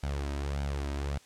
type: tone with flanger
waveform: sawtooth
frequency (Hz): 70.5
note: C#2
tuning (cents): +30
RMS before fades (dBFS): -33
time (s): 0.03-1.18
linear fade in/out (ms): 5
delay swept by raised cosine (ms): 1.3 to 3.2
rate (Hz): 1.7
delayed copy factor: +0.55
effects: white hiss -58 dBFS RMS until 1.25 s + low-pass 8000 Hz 12 dB/octave